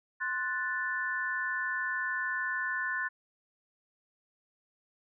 sine chord, F# diminished, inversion second, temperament equal, 1046.5 / 1480 / 1760 Hz, C6 / F#6 / A6, 0 / 0 / 0 cents, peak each -38 / -34 / -33 dBFS, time 0.2-3.09 s, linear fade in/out 20 ms, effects none

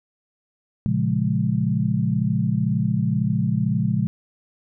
sine chord, Bb minor seventh, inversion none, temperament equal, 116.54 / 138.59 / 174.61 / 207.7 Hz, Bb2 / Db3 / F3 / Ab3, 0 / 0 / 0 / 0 cents, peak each -24 dBFS, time 0.86-4.07 s, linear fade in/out 0 ms, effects none

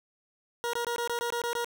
20% pulse tone bursts, 474.3 Hz, A#4, 30 cents sharp, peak -24 dBFS, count 9, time 0.64-1.645 s, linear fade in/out 0 ms, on 93 ms, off 21 ms, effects none

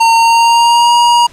square tone with pitch glide, 914 to 951.2 Hz, A#5 to A#5, -34 to +35 cents, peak -6 dBFS, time 0-1.27 s, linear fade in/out 10 ms, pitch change +69 cents, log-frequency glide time 0.15-0.93 s, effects pink hiss -40 dBFS RMS until 1.32 s + low-pass 8000 Hz 12 dB/octave

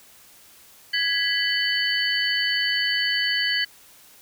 sine tone cluster, 1665 / 1978 / 3009 / 4496 Hz, G#6 / B6 / F#7 / C#8, +4 / +2 / +28 / +24 cents, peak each -26 dBFS, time 0.93-3.65 s, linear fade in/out 10 ms, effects white hiss -51 dBFS RMS until 4.21 s

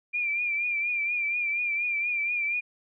sine tone with vibrato, 2384 Hz, D7, 25 cents sharp, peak -25 dBFS, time 0.13-2.61 s, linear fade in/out 20 ms, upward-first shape triangle, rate 4.2 Hz, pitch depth 63 cents each way, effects none

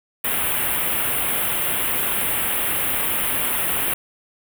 white band-stop noise, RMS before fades -22 dBFS, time 0.24-3.94 s, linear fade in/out 5 ms, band 3300 to 9300 Hz, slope 48 dB/octave, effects none

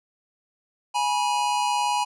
square tone pair together, 832.3 / 970 Hz, G#5 / B5, +4 / -31 cents, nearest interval minor third, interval 265 cents, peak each -25 dBFS, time 0.94-2.05 s, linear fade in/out 20 ms, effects resampled to 24000 Hz

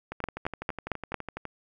two click trains, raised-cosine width 0.5 ms, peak -13 / -20 dBFS, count 5 / 17, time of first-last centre 0.24-1.143 / 0.12-1.453 s, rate 4.43 / 12 Hz, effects none

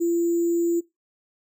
sine tone with sample-and-hold, 340.4 Hz, F4, 44 cents flat, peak -19 dBFS, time 0-0.81 s, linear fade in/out 20 ms, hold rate 7350 Hz, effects noise-tail reverb RT60 0.2 s tail -20 dB re dry

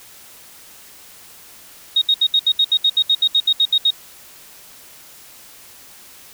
sine tone bursts, 3744 Hz, A#7, 7 cents sharp, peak -11 dBFS, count 16, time 1.96-3.906 s, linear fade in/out 5 ms, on 56 ms, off 70 ms, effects white hiss -43 dBFS RMS until 6.33 s

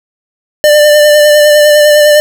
square tone with vibrato, 596 Hz, D5, 25 cents sharp, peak -3 dBFS, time 0.64-2.2 s, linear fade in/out 0 ms, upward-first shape sine, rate 9.9 Hz, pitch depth 21 cents each way, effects none

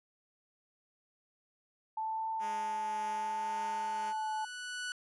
sine tone with vibrato, 878 Hz, A5, 4 cents flat, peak -33 dBFS, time 1.97-4.45 s, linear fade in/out 5 ms, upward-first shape triangle, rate 0.74 Hz, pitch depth 24 cents each way
sawtooth tone with exponential growth, 1480 Hz, F#6, in tune, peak -32 dBFS, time 2.39-4.92 s, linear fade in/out 1 ms, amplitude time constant 550 ms
5% pulse tone with tremolo, 207.7 Hz, G#3, in tune, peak -32 dBFS, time 2.39-4.14 s, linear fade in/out 50 ms, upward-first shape triangle, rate 1.8 Hz, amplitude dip 30%
effects resampled to 24000 Hz

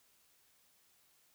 silence, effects white hiss -70 dBFS RMS until 1.34 s

